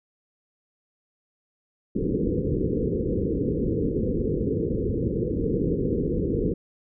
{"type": "low-pass noise", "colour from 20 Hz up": "white", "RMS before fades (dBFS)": -25, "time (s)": [1.95, 6.54], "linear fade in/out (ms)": 10, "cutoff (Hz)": 490, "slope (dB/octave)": 96, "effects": []}